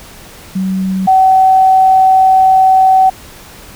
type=tone pair in turn; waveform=sine; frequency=189.2 / 758.6 Hz; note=F#3 / F#5; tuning=+39 / +43 cents; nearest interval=2 octaves; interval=2404 cents; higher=second; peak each=-12 / -4 dBFS; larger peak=second; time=0.55-1.07 / 1.07-3.1 s; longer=second; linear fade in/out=10 ms; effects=pink hiss -35 dBFS RMS until 3.75 s